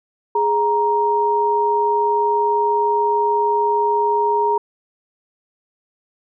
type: tone pair together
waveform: sine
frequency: 416.6 / 936.9 Hz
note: G#4 / A#5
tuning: +5 / +8 cents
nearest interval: octave + major second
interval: 1403 cents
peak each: -19 / -16 dBFS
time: 0.35-4.58 s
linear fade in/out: 5 ms
effects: none